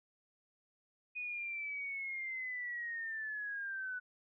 sine linear sweep, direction down, 2489 to 1480 Hz, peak -38 dBFS, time 1.15-4 s, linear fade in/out 20 ms, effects none

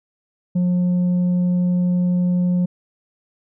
sine tone with tanh clipping, 178.8 Hz, F3, 41 cents sharp, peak -16 dBFS, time 0.55-2.66 s, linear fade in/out 10 ms, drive 3 dB, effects none

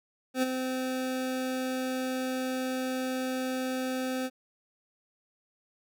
25% pulse tone with ADSR envelope, 258 Hz, C4, 24 cents flat, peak -19 dBFS, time 0.34-4.3 s, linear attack 86 ms, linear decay 21 ms, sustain -7 dB, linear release 44 ms, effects none

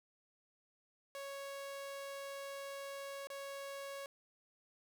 sawtooth tone with dropouts, 554.4 Hz, C#5, in tune, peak -40 dBFS, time 1.15-4.06 s, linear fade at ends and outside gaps 1 ms, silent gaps 3.271-3.301 s, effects none

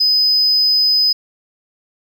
sine tone, 5020 Hz, D#8, 15 cents sharp, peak -9 dBFS, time 0-1.13 s, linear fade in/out 10 ms, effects tanh soft clip ceiling -8 dBFS + 8-bit

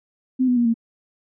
sine tone with pitch steps, 257.2 / 247.7 / 238.6 / 229.8 Hz, C4 / B3 / A#3 / A#3, -30 / +5 / +41 / -25 cents, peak -15 dBFS, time 0.39-0.742 s, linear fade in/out 20 ms, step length 88 ms, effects none

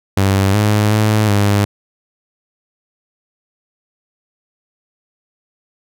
sawtooth tone with pitch steps, 97.5 / 105.2 / 107.4 / 101.9 Hz, G2 / G#2 / A2 / G#2, -9 / +23 / -41 / -32 cents, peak -7 dBFS, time 0.17-1.65 s, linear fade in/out 5 ms, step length 370 ms, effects none

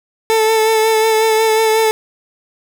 30% pulse tone with vibrato, 441.2 Hz, A4, 5 cents sharp, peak -8 dBFS, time 0.3-1.91 s, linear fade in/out 0 ms, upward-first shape sine, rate 5.5 Hz, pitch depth 23 cents each way, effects none

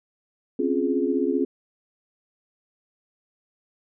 sine chord, Db major seventh, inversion third, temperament equal with one note detuned, 261.6 / 277.2 / 349.2 / 419.9 Hz, C4 / Db4 / F4 / Ab4, 0 / 0 / 0 / +19 cents, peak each -26 dBFS, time 0.59-1.45 s, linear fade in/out 5 ms, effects none

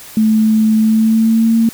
sine tone with pitch glide, 218.3 to 227.3 Hz, A3 to A#3, -13 to -43 cents, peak -8 dBFS, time 0.17-1.69 s, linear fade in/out 2 ms, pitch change +70 cents, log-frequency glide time 0.78-1.56 s, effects white hiss -35 dBFS RMS until 1.73 s

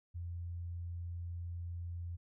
sine tone, 86.3 Hz, F2, 20 cents flat, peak -39 dBFS, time 0.14-2.17 s, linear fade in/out 20 ms, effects none

